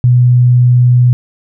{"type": "tone", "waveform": "sine", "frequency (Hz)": 123.47, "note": "B2", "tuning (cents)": 0, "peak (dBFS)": -4, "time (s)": [0.04, 1.13], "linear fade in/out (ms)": 0, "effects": []}